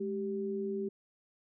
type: tone pair together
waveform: sine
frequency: 209.3 / 390.4 Hz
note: G#3 / G4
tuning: +14 / -7 cents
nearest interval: major seventh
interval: 1079 cents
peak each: -37 / -34 dBFS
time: 0-0.89 s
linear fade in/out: 10 ms
effects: none